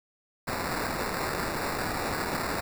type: noise with sample-and-hold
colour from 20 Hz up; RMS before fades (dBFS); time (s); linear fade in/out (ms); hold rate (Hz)
white; -31; 0.47-2.61; 10; 3150
effects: none